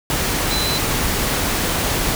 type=tone in noise; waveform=sine; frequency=4027 Hz; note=B7; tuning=33 cents sharp; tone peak=-22 dBFS; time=0.51-0.78 s; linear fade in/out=0 ms; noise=pink; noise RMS=-20 dBFS; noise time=0.1-2.15 s; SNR=-5 dB; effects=none